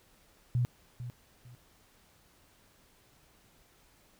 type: tone with echo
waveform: sine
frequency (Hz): 122.3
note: B2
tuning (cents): -16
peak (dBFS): -25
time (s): 0.55-0.65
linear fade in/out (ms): 0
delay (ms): 450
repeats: 2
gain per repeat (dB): -12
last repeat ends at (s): 1.55
effects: pink hiss -64 dBFS RMS until 4.19 s